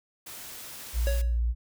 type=noise; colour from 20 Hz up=white; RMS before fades=-42 dBFS; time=0.26-1.22 s; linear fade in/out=10 ms
type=tone; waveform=sine; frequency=58.27 Hz; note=A#1; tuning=in tune; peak=-23 dBFS; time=0.93-1.55 s; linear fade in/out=50 ms
type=tone with exponential decay; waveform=square; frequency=557 Hz; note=C#5; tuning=8 cents sharp; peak=-27 dBFS; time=1.07-1.39 s; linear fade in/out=0 ms; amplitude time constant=69 ms
effects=none